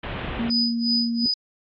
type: low-pass noise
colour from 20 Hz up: pink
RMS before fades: -31 dBFS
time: 0.03-0.5 s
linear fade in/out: 5 ms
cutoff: 3400 Hz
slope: 48 dB/octave
type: tone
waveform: sine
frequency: 233.1 Hz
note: A#3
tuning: in tune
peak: -22 dBFS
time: 0.39-1.26 s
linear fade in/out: 2 ms
type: tone with tremolo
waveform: sine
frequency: 4978 Hz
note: D#8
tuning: in tune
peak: -19 dBFS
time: 0.5-1.34 s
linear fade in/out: 5 ms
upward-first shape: sine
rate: 2.8 Hz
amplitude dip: 95%
effects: AAC 32 kbps